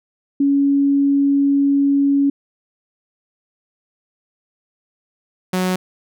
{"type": "tone pair in turn", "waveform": ["sine", "sawtooth"], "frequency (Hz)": [280, 184.15], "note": ["C#4", "F#3"], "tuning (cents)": [18, -8], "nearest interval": "perfect fifth", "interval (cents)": 726, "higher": "first", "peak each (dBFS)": [-12, -13], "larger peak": "first", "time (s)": [[0.4, 2.3], [5.53, 5.76]], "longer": "first", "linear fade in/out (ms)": 5, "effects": []}